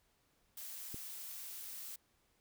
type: noise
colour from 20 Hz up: blue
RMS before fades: -47 dBFS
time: 0.57-1.96 s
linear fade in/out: 5 ms
type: click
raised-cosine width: 3 ms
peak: -33 dBFS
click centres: 0.944 s
effects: pink hiss -75 dBFS RMS until 2.4 s

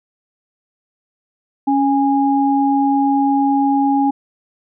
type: tone pair together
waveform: sine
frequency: 277.2 / 822.8 Hz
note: C#4 / G#5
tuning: 0 / -16 cents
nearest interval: octave + perfect fifth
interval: 1884 cents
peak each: -14 / -16 dBFS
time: 1.67-4.11 s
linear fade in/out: 10 ms
effects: none

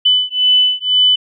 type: beating tone pair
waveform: sine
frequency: 2999 / 3001 Hz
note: F#7 / F#7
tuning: +23 / +24 cents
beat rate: 2 Hz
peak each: -13 / -13 dBFS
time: 0.05-1.16 s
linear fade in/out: 10 ms
effects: none

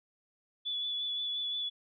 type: tone with vibrato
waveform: sine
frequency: 3440 Hz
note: A7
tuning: 40 cents flat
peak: -32 dBFS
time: 0.65-1.7 s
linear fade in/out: 20 ms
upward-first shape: triangle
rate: 5.7 Hz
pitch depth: 22 cents each way
effects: none

